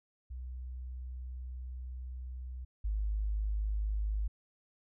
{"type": "tone pair in turn", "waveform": "sine", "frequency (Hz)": [62.8, 52.15], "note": ["B1", "G#1"], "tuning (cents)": [30, 8], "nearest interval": "minor third", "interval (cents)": 322, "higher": "first", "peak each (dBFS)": [-39, -30], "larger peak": "second", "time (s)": [[0.3, 2.65], [2.84, 4.28]], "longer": "first", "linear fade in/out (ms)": 10, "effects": []}